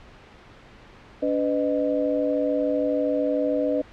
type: tone cluster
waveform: sine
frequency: 286.4 / 502 / 615 Hz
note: D4 / B4 / D#5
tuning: -43 / +28 / -20 cents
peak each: -25 dBFS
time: 1.22-3.82 s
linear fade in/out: 10 ms
effects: pink hiss -48 dBFS RMS until 3.92 s + low-pass 3000 Hz 12 dB/octave